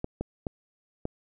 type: clicks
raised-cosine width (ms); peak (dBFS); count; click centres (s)
2; -17; 4; 0.044 / 0.21 / 0.468 / 1.054
effects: none